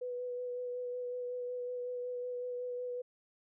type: tone with vibrato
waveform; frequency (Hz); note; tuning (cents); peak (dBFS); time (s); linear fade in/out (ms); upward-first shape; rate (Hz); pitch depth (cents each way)
sine; 493.9; B4; 0; -36; 0.01-3.02; 10; sine; 5.4; 15
effects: none

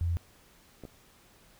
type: tone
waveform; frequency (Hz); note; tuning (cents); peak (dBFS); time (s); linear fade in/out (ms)
sine; 85.2; F2; -42; -26; 0.01-0.17; 0
type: clicks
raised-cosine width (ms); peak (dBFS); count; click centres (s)
2; -30; 2; 0.837 / 0.852
effects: pink hiss -60 dBFS RMS until 1.59 s

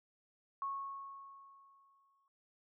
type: tone with exponential decay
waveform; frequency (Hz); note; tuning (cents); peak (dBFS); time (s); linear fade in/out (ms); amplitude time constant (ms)
sine; 1100; C#6; -14; -35; 0.62-2.28; 1; 360
effects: none

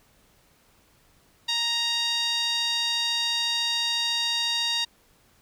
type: tone with band-pass filter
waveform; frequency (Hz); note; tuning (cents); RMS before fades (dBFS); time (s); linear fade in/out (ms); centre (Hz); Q
sawtooth; 934; A#5; +3; -26; 1.48-4.85; 10; 4000; 3.7
effects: pink hiss -61 dBFS RMS until 5.41 s

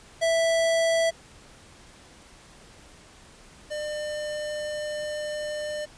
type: tone pair in turn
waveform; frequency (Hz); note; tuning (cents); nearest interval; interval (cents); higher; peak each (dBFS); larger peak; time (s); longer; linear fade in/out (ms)
square; 659.3 / 601; E5 / D5; 0 / +40; major second; 160; first; -21 / -30; first; 0.21-1.11 / 3.7-5.86; second; 20
effects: pink hiss -51 dBFS RMS until 5.97 s + resampled to 22050 Hz

